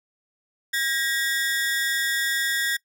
sawtooth ring-modulated tone, 1760 Hz, A6, in tune, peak -16 dBFS, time 0.73-2.77 s, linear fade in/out 10 ms, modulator 139 Hz, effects noise-tail reverb RT60 0.1 s tail -21 dB re dry

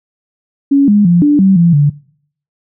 sine tone with pitch steps, 279.1 / 206.5 / 173.6 / 292.8 / 192.3 / 170.2 / 145 Hz, C#4 / G#3 / F3 / D4 / G3 / F3 / D3, +12 / -10 / -10 / -5 / -33 / -44 / -22 cents, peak -5 dBFS, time 0.71-1.9 s, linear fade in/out 10 ms, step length 170 ms, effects noise-tail reverb RT60 0.6 s tail -22 dB re dry

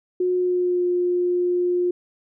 sine tone with pitch glide, 362.8 to 355.7 Hz, F#4 to F4, -34 to +32 cents, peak -18 dBFS, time 0.2-1.91 s, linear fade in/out 5 ms, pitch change -34 cents, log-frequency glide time 0.34-0.85 s, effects none

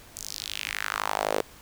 sawtooth tone with high-pass filter sweep, 51.91 Hz, G#1, in tune, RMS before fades -31 dBFS, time 0.16-1.42 s, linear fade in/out 5 ms, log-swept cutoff 7200 to 440 Hz, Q 2.7, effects pink hiss -50 dBFS RMS until 1.61 s

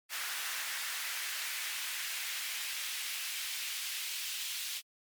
pink noise with high-pass filter sweep, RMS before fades -38 dBFS, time 0.09-4.82 s, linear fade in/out 50 ms, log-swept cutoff 1600 to 3000 Hz, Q 1.3, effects MP3 96 kbps

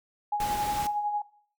sine tone with tremolo, 830.6 Hz, G#5, in tune, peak -24 dBFS, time 0.32-1.22 s, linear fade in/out 5 ms, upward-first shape sine, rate 11 Hz, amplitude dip 45%
pink noise, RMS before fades -36 dBFS, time 0.4-0.87 s, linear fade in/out 2 ms
effects noise-tail reverb RT60 0.5 s tail -17 dB re dry

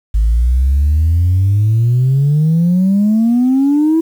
sine exponential sweep, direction up, 51.91 to 329.6 Hz, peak -7 dBFS, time 0.14-4.01 s, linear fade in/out 10 ms, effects tanh soft clip ceiling -6 dBFS + 7-bit

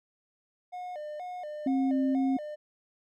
triangle tone with vibrato, 659.3 Hz, E5, in tune, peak -34 dBFS, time 0.72-2.56 s, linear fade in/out 20 ms, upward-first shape square, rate 2.1 Hz, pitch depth 160 cents each way
sine tone, 266.6 Hz, C4, 33 cents sharp, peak -24 dBFS, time 1.66-2.37 s, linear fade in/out 5 ms
effects none

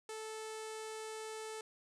sawtooth tone with low-pass filter, 437.9 Hz, A4, 8 cents flat, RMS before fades -45 dBFS, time 0.09-1.61 s, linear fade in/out 2 ms, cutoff 8700 Hz, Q 2.1, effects none

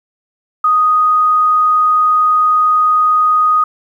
sine tone, 1244.5 Hz, D#6, in tune, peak -8 dBFS, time 0.64-3.64 s, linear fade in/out 5 ms, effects 8-bit

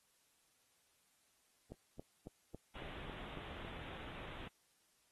click train, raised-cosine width 2 ms, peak -35 dBFS, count 8, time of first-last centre 1.72-3.648 s, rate 3.63 Hz
pink low-pass noise, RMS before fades -50 dBFS, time 2.75-4.48 s, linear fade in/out 5 ms, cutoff 3700 Hz, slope 96 dB/octave
effects white hiss -75 dBFS RMS until 5.11 s + AAC 32 kbps

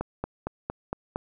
click train, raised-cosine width 1 ms, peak -15 dBFS, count 6, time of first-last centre 0.01-1.159 s, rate 4.35 Hz, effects none

